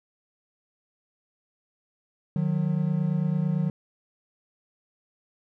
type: tone pair together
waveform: triangle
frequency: 153 / 181.95 Hz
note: D#3 / F#3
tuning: -29 / -29 cents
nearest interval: minor third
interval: 300 cents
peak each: -23 / -24 dBFS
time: 2.36-3.7 s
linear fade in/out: 2 ms
effects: none